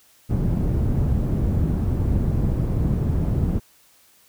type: low-pass noise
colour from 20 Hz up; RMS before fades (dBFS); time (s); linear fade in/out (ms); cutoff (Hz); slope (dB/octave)
white; -21; 0.29-3.6; 20; 140; 12
effects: white hiss -56 dBFS RMS until 4.28 s